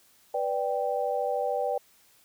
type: chord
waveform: sine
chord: G major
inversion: first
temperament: equal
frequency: 493.9 / 587.3 / 784 Hz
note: B4 / D5 / G5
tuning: 0 / 0 / 0 cents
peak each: -30 dBFS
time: 0.34-1.78 s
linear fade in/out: 5 ms
effects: white hiss -61 dBFS RMS until 2.24 s